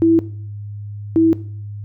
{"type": "tone pair in turn", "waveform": "sine", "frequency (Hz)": [329.6, 326.2], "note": ["E4", "E4"], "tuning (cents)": [0, -18], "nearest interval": "unison", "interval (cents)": 18, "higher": "first", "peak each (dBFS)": -9, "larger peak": "neither", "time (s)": [[0.02, 0.19], [1.16, 1.33]], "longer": "neither", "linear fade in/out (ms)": 0, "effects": ["noise-tail reverb RT60 0.5 s tail -17 dB re dry", "added 103 Hz sine -27 dBFS peak until 1.84 s"]}